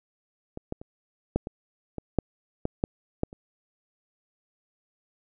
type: clicks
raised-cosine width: 2 ms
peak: -22 / -17 / -28 / -10 / -20 / -20 / -8 / -13 / -10 / -11 / -29 dBFS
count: 11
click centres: 0.574 / 0.724 / 0.815 / 1.36 / 1.471 / 1.983 / 2.187 / 2.654 / 2.839 / 3.234 / 3.329 s
effects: none